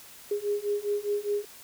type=beating tone pair; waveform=sine; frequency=408.6 / 413.5 Hz; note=G#4 / G#4; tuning=-28 / -8 cents; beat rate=4.9 Hz; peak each=-30 / -29 dBFS; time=0.31-1.45 s; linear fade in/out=5 ms; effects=white hiss -49 dBFS RMS until 1.63 s